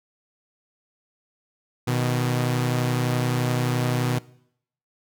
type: tone pair together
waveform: sawtooth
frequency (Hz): 123.9 / 155.56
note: B2 / D#3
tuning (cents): +6 / 0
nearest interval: major third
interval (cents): 394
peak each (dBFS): -18 / -24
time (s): 1.87-4.19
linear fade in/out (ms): 10
effects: noise-tail reverb RT60 0.7 s tail -21 dB re dry